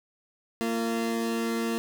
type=tone pair together; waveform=30% pulse; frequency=229.3 / 343.6 Hz; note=A#3 / F4; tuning=-28 / -28 cents; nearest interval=perfect fifth; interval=700 cents; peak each=-25 / -30 dBFS; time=0.61-1.78 s; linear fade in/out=0 ms; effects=9-bit